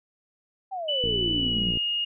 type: exponential sweep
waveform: sine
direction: down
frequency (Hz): 793 to 173.9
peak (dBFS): -29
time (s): 0.71-1.72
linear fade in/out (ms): 20
type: tone with pitch glide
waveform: sine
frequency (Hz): 2978 to 2853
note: F#7 to F7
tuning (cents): +11 to +36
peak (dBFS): -24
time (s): 0.88-2.05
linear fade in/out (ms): 10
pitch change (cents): -75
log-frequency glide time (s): 1.35-1.75
type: click train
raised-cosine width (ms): 3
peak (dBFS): -20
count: 44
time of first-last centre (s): 1.04-1.773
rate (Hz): 58.7
effects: none